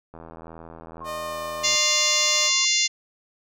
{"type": "click train", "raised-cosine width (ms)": 1, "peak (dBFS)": -27, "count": 133, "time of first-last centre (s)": [0.14, 1.75], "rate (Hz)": 82}
{"type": "tone", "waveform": "sine", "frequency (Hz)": 1072, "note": "C6", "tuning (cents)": 42, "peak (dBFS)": -33, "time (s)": [1.01, 2.65], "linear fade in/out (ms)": 5}
{"type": "tone with pitch glide", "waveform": "sawtooth", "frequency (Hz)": [610, 603.3], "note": ["D#5", "D5"], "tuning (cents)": [-34, 46], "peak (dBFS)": -27, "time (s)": [1.04, 2.51], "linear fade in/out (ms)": 50, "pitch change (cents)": -20, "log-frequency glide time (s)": [1.21, 1.38]}
{"type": "harmonic tone", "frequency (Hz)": 698.5, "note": "F5", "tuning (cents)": 0, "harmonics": [3, 4, 5, 6, 7, 8, 9, 10], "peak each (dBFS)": [-27, -27, -27, -27, -27, -27, -27, -27], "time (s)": [1.63, 2.88], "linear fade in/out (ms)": 20}
{"effects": []}